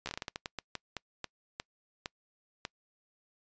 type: slowing click train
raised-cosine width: 0.2 ms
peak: -19 dBFS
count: 17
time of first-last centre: 0.06-2.651 s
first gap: 13 ms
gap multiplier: 1.29
effects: noise-tail reverb RT60 0.1 s tail -26 dB re dry + resampled to 16000 Hz